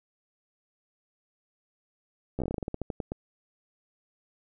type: slowing click train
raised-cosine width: 2 ms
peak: -18 dBFS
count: 16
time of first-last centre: 2.39-3.119 s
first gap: 13 ms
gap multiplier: 1.17
effects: none